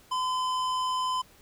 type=tone with hard clipping; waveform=triangle; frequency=1019 Hz; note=C6; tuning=46 cents flat; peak=-28 dBFS; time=0.11-1.22 s; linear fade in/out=10 ms; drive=17 dB; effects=pink hiss -57 dBFS RMS until 1.41 s